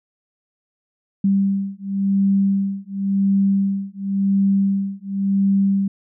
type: beating tone pair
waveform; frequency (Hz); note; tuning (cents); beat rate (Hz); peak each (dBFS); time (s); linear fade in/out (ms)
sine; 196 / 196.93; G3 / G3; 0 / +8; 0.93; -19; 1.24-5.88; 5
effects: none